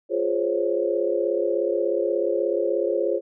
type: chord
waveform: sine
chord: Db major seventh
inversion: first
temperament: equal with one note detuned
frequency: 349.2 / 415.3 / 517.8 / 554.4 Hz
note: F4 / Ab4 / C5 / Db5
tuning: 0 / 0 / -18 / 0 cents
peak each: -26 dBFS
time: 0.09-3.21 s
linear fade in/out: 50 ms
effects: none